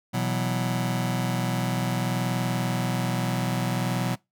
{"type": "chord", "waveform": "sawtooth", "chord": "B suspended fourth", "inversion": "none", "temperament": "just", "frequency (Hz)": [123.47, 164.63, 185.21], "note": ["B2", "E3", "F#3"], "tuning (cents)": [0, -2, 2], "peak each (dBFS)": [-23, -27, -24], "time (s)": [0.13, 4.16], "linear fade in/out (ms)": 20, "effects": ["noise-tail reverb RT60 0.2 s tail -23 dB re dry"]}